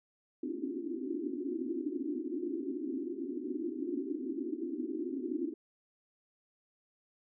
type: band-pass noise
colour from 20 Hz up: white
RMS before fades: -37 dBFS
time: 0.43-5.54 s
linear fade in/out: 5 ms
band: 250 to 370 Hz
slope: 96 dB/octave
effects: none